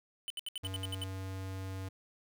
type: tone bursts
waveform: square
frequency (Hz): 3014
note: F#7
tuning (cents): +31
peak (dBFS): -37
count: 9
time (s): 0.28-1.038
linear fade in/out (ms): 0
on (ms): 22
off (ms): 70
type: tone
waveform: square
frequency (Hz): 95.2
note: F#2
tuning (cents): +50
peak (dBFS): -39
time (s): 0.63-1.89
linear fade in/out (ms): 10
effects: none